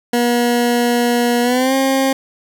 20% pulse tone with pitch glide, 240 to 267.8 Hz, B3 to C4, -49 to +40 cents, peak -8 dBFS, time 0.13-2.13 s, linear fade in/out 5 ms, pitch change +189 cents, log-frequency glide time 1.42-1.74 s, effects none

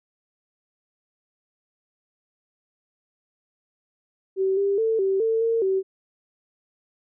sine tone with pitch steps, 382.8 / 397.7 / 446.7 / 386.2 / 448.6 / 456.7 / 382.5 Hz, G4 / G4 / A4 / G4 / A4 / A#4 / G4, -41 / +25 / +26 / -26 / +34 / -36 / -42 cents, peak -19 dBFS, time 4.36-5.83 s, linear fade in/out 50 ms, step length 210 ms, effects none

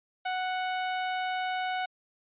sawtooth tone, 740 Hz, F#5, in tune, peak -25 dBFS, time 0.25-1.86 s, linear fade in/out 10 ms, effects resampled to 8000 Hz

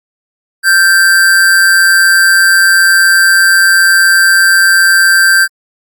square tone with amplitude modulation, 1568 Hz, G6, in tune, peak -3 dBFS, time 0.63-5.48 s, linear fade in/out 50 ms, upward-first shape sine, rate 181 Hz, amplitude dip 50%, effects Opus 48 kbps

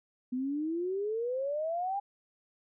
sine exponential sweep, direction up, 246.9 to 815 Hz, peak -30 dBFS, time 0.32-2 s, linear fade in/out 10 ms, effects none

